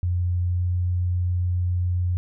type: tone with pitch glide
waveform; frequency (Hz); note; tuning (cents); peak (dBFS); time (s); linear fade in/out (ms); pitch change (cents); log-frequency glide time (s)
sine; 88.7 to 89.27; F2 to F2; +27 to +38; -20; 0.03-2.17; 0; +11; 0.47-0.62
effects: none